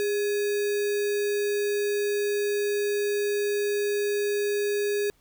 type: tone with sample-and-hold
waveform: sine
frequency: 410 Hz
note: G#4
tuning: 22 cents flat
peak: -23 dBFS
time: 0-5.1 s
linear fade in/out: 0 ms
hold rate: 2100 Hz
effects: pink hiss -65 dBFS RMS until 5.2 s